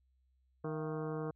harmonic tone with a mistuned harmonic, 155.56 Hz, D#3, in tune, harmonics 1 / 2 / 3 / 4 / 5 / 6 / 7 / 8 / 9 / 10, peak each -40 / -43 / -40 / -49 / -52 / -55 / -50 / -53 / -56 / -61 dBFS, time 0.64-1.31 s, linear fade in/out 5 ms, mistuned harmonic 4, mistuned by +120 cents, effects added 64 Hz sine -70 dBFS peak until 1.35 s

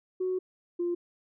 sine tone pair in turn, 370 / 348.4 Hz, F#4 / F4, 0 / -4 cents, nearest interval minor second, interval 104 cents, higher first, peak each -26 / -26 dBFS, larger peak neither, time 0.2-0.39 / 0.79-0.95 s, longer first, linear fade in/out 10 ms, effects tanh soft clip ceiling -22 dBFS

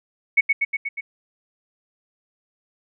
sine tone with echo, 2217 Hz, C#7, in tune, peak -11 dBFS, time 0.37-0.41 s, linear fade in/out 10 ms, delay 120 ms, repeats 5, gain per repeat -3 dB, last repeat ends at 1.01 s, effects none

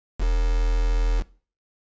sine tone with quantisation, 41.2 Hz, E1, in tune, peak -18 dBFS, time 0.18-1.24 s, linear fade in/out 50 ms, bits 5, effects noise-tail reverb RT60 0.4 s tail -20 dB re dry + resampled to 16000 Hz

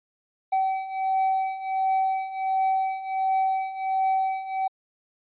triangle beating tone pair, 764 / 765.4 Hz, G5 / G5, -45 / -42 cents, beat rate 1.4 Hz, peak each -26 / -22 dBFS, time 0.52-4.68 s, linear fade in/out 10 ms, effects resampled to 8000 Hz

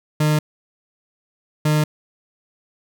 40% pulse tone pair in turn, 152.1 / 152.1 Hz, D#3 / D#3, -39 / -39 cents, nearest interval unison, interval 0 cents, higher neither, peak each -14 dBFS, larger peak neither, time 0.2-0.39 / 1.65-1.84 s, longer neither, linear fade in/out 5 ms, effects none

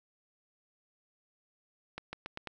accelerating click train, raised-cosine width 0.3 ms, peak -23 dBFS, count 5, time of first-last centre 1.98-2.473 s, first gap 150 ms, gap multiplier 0.87, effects none

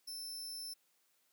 sawtooth tone, 5310 Hz, E8, 12 cents sharp, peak -40 dBFS, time 0.07-0.74 s, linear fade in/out 10 ms, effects white hiss -75 dBFS RMS until 1.32 s + high-pass 200 Hz 12 dB/octave

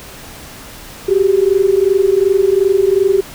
sine tone pair together, 377.3 / 400 Hz, F#4 / G4, +34 / +35 cents, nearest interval minor second, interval 101 cents, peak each -12 dBFS, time 1.08-3.21 s, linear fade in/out 10 ms, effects pink hiss -34 dBFS RMS until 3.34 s

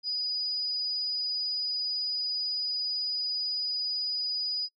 sine tone, 4941 Hz, D#8, 13 cents flat, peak -28 dBFS, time 0.03-4.69 s, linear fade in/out 50 ms, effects noise-tail reverb RT60 0.1 s tail -23 dB re dry + AAC 48 kbps

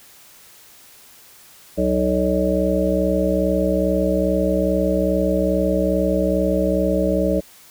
harmonic tone with a mistuned harmonic, 62.4 Hz, B1, 19 cents sharp, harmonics 1 / 3 / 5 / 7 / 9 / 10, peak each -26 / -22 / -23 / -25 / -21 / -25 dBFS, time 1.77-7.41 s, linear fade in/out 20 ms, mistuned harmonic 1, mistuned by +140 cents, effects white hiss -47 dBFS RMS until 7.7 s

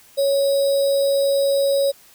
sine tone with sample-and-hold, 554.4 Hz, C#5, in tune, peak -15 dBFS, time 0.17-1.92 s, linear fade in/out 20 ms, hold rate 4410 Hz, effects white hiss -50 dBFS RMS until 2.14 s

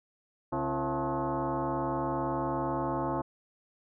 sine tone with frequency modulation, 265.9 Hz, C4, 28 cents sharp, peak -28 dBFS, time 0.52-3.22 s, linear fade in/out 10 ms, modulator 202 Hz, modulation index 4.2, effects none

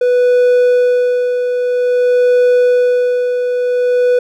triangle tone with tremolo, 493.9 Hz, B4, in tune, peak -5 dBFS, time 0.01-4.19 s, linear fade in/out 5 ms, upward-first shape sine, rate 0.51 Hz, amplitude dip 50%, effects none

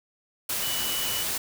sine tone in noise, 2960 Hz, F#7, in tune, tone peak -32 dBFS, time 0.62-1.23 s, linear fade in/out 5 ms, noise white, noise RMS -29 dBFS, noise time 0.49-1.38 s, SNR -6 dB, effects none

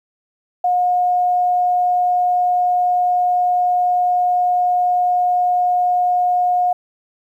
sine tone, 719 Hz, F#5, 50 cents flat, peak -13 dBFS, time 0.64-6.73 s, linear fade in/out 5 ms, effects 9-bit

